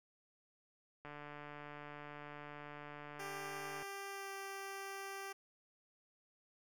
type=click train; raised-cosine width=0.5 ms; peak=-35 dBFS; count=409; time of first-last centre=1.05-3.826 s; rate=147 Hz
type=tone with pitch glide; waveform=10% pulse; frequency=395.4 to 391.8 Hz; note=G4 to G4; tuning=+15 to -1 cents; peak=-36 dBFS; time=3.19-5.33 s; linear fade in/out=10 ms; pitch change=-16 cents; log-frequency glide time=4.11-4.31 s
effects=none

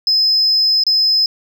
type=tone with dropouts; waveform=sine; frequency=5100 Hz; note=D#8; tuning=42 cents sharp; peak=-9 dBFS; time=0.07-1.26 s; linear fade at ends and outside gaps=2 ms; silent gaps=0.837-0.866 s; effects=tanh soft clip ceiling -8 dBFS

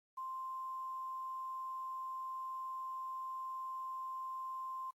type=tone with quantisation; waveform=sine; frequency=1046.5 Hz; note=C6; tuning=in tune; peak=-40 dBFS; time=0.17-4.91 s; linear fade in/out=10 ms; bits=11; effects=AAC 64 kbps

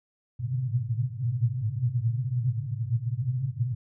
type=band-pass noise; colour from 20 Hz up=pink; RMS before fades=-28 dBFS; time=0.39-3.75 s; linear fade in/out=10 ms; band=110 to 130 Hz; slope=96 dB/octave; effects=none

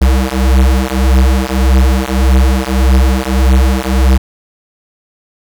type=beating tone pair; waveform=square; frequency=64.1 / 65.8 Hz; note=C2 / C2; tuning=-35 / +10 cents; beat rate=1.7 Hz; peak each=-11 dBFS; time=0.01-4.18 s; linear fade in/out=10 ms; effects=none

